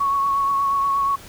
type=tone with vibrato; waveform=sine; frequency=1108.7 Hz; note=C#6; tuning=in tune; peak=-17 dBFS; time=0-1.16 s; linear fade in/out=10 ms; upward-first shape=triangle; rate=8.4 Hz; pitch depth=23 cents each way; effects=pink hiss -42 dBFS RMS until 1.28 s